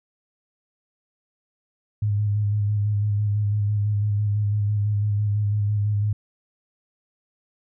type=tone with vibrato; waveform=sine; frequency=103.8 Hz; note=G#2; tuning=in tune; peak=-19 dBFS; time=2.02-6.13 s; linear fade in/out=5 ms; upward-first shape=square; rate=6 Hz; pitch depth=24 cents each way; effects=none